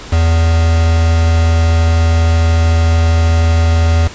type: tone with quantisation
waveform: triangle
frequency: 82.41 Hz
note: E2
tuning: in tune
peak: -6 dBFS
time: 0.12-4.08 s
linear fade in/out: 10 ms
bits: 3
effects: pink hiss -31 dBFS RMS until 4.14 s + resampled to 16000 Hz